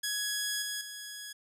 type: tone with level steps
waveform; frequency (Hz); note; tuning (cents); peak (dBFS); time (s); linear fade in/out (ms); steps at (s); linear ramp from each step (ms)
10% pulse; 1672; G#6; +11; -22 / -25 / -32; 0.03-1.33; 10; 0.62 / 0.81; 2
effects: none